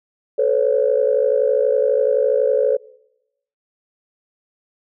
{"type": "tone cluster", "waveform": "sine", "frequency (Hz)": [437.8, 507, 559], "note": ["A4", "B4", "C#5"], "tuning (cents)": [-9, 45, 14], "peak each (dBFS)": -18, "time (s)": [0.38, 2.77], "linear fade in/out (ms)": 10, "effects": ["noise-tail reverb RT60 0.8 s tail -21 dB re dry", "tanh soft clip ceiling -4 dBFS"]}